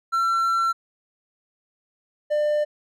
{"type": "tone pair in turn", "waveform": "triangle", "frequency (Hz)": [1352, 597.4], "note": ["E6", "D5"], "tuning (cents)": [43, 29], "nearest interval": "octave + major second", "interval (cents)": 1414, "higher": "first", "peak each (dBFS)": -17, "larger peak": "neither", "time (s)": [[0.12, 0.73], [2.3, 2.65]], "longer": "first", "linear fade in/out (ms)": 20, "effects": []}